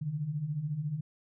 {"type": "beating tone pair", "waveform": "sine", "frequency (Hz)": [138.59, 152.59], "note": ["C#3", "D#3"], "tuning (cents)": [0, -33], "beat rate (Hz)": 14, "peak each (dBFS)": [-38, -32], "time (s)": [0.01, 1.01], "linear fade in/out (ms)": 10, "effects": []}